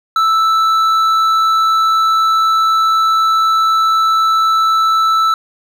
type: tone with hard clipping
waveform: sine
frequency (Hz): 1318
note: E6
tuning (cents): -1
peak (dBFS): -11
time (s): 0.16-5.34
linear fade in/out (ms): 2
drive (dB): 6
effects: none